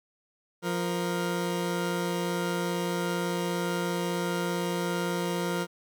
20% pulse tone pair together, 175 / 467.2 Hz, F3 / A#4, +4 / +4 cents, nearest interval octave + perfect fourth, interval 1700 cents, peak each -24 / -28 dBFS, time 0.62-5.67 s, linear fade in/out 50 ms, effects none

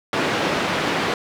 pink band-pass noise, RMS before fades -22 dBFS, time 0.13-1.14 s, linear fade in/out 2 ms, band 230 to 3200 Hz, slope 12 dB/octave, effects none

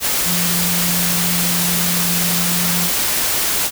sine tone in noise, 174.61 Hz, F3, in tune, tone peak -21 dBFS, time 0.24-2.9 s, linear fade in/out 50 ms, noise white, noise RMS -18 dBFS, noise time 0-3.71 s, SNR -6 dB, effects none

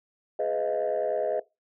sine chord, F half-diminished seventh, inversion first, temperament just, 419.1 / 502.9 / 628.6 / 698.5 Hz, Ab4 / Cb5 / Eb5 / F5, +16 / +31 / +18 / 0 cents, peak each -30 / -29 / -27 / -33 dBFS, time 0.39-1.4 s, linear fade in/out 5 ms, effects noise-tail reverb RT60 0.2 s tail -18 dB re dry + tanh soft clip ceiling -19 dBFS

